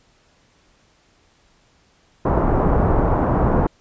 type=low-pass noise; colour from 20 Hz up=pink; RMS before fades=-17 dBFS; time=2.25-3.67 s; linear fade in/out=5 ms; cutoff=1100 Hz; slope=24 dB/octave; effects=pink hiss -58 dBFS RMS until 3.8 s + resampled to 16000 Hz